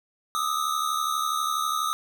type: tone pair together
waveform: square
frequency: 1213.8 / 1286 Hz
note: D#6 / E6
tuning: -43 / -43 cents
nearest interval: minor second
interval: 100 cents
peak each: -28 / -28 dBFS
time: 0.35-1.93 s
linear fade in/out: 0 ms
effects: none